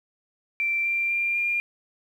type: tone with pitch steps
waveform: sine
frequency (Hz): 2349 / 2367 / 2385 / 2403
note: D7 / D7 / D7 / D7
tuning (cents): 0 / +13 / +26 / +39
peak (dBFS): -22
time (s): 0.6-1.6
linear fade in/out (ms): 0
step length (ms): 250
effects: 9-bit